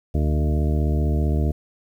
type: harmonic tone with a mistuned harmonic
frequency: 75.4 Hz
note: D2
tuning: 46 cents sharp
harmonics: 1 / 2 / 3 / 4 / 5 / 6 / 8 / 9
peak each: -19 / -25 / -29 / -31 / -33 / -35 / -37 / -38 dBFS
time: 0.14-1.52 s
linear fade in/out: 10 ms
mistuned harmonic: 1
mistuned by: -38 cents
effects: 9-bit

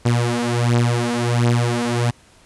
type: beating tone pair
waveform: sawtooth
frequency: 118.9 / 120.3 Hz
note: A#2 / B2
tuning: +35 / -45 cents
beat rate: 1.4 Hz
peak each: -15 dBFS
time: 0.05-2.11 s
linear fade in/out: 10 ms
effects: pink hiss -51 dBFS RMS until 2.45 s + resampled to 24000 Hz

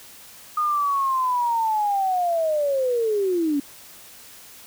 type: linear sweep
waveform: sine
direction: down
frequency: 1234 to 275.3 Hz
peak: -19 dBFS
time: 0.57-3.6 s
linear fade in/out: 5 ms
effects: white hiss -45 dBFS RMS until 4.66 s

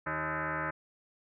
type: tone with frequency modulation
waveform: sine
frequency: 156.5 Hz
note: D#3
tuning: 10 cents sharp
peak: -31 dBFS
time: 0.06-0.71 s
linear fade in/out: 10 ms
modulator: 235 Hz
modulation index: 7.4
effects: none

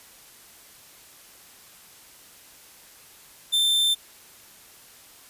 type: tone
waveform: 45% pulse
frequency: 3564 Hz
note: A7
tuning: 22 cents sharp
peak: -19 dBFS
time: 3.52-3.95 s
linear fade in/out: 20 ms
effects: white hiss -50 dBFS RMS until 5.29 s + resampled to 32000 Hz

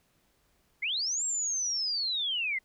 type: linear two-way sweep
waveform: sine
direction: up then down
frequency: 2000 to 7610 to 2000 Hz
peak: -28 dBFS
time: 0.82-2.59 s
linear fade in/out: 10 ms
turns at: 1.24 s
effects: pink hiss -70 dBFS RMS until 2.64 s

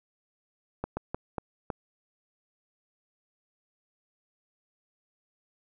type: slowing click train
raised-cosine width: 1 ms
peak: -17 dBFS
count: 5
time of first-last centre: 0.84-1.702 s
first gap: 130 ms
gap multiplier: 1.35
effects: none

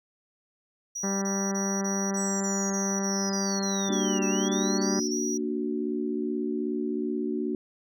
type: tone bursts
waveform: triangle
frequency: 5800 Hz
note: F#8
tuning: 35 cents flat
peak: -30 dBFS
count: 15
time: 0.95-5.378 s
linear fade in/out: 10 ms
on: 270 ms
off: 27 ms
type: harmonic tone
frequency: 196 Hz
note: G3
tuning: in tune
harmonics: 1 / 2 / 3 / 4 / 5 / 6 / 7 / 8 / 9 / 10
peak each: -28 / -34 / -38 / -40 / -42 / -44 / -45 / -46 / -47 / -48 dBFS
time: 1.03-5 s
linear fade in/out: 10 ms
type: linear two-way sweep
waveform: sine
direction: down then up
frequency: 7902 to 2600 to 5710 Hz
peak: -36 dBFS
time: 2.17-5.17 s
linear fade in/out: 0 ms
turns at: 4.27 s
type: chord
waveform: sine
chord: Bb augmented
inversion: none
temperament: equal with one note detuned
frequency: 231.1 / 293.7 / 370 Hz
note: Bb3 / D4 / F#4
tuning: -15 / 0 / 0 cents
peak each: -31 dBFS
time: 3.89-7.55 s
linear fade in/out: 2 ms
effects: none

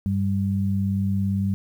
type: tone pair together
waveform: sine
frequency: 98 / 195.72 Hz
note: G2 / G3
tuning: 0 / -2 cents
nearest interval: octave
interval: 1198 cents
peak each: -23 dBFS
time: 0.06-1.54 s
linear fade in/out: 0 ms
effects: 9-bit

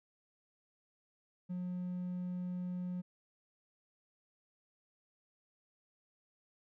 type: tone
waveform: triangle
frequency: 180 Hz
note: F#3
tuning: 47 cents flat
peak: -34 dBFS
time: 1.49-3.02 s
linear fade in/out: 20 ms
effects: tanh soft clip ceiling -30 dBFS

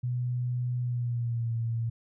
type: tone with pitch glide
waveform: sine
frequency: 123.47 to 115.2 Hz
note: B2 to A#2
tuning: 0 to -20 cents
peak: -27 dBFS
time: 0.03-1.9 s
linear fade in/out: 10 ms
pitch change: -120 cents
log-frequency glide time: 0.8-1.53 s
effects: none

